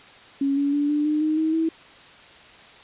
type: tone with pitch steps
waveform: sine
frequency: 276.8 / 283.1 / 289.6 / 296.2 / 302.9 / 309.8 / 316.9 / 324.1 Hz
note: C#4 / C#4 / D4 / D4 / D#4 / D#4 / D#4 / E4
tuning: -2 / +37 / -24 / +15 / -46 / -7 / +32 / -29 cents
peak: -19 dBFS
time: 0.41-1.69 s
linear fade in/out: 5 ms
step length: 160 ms
effects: white hiss -47 dBFS RMS until 2.83 s + resampled to 8000 Hz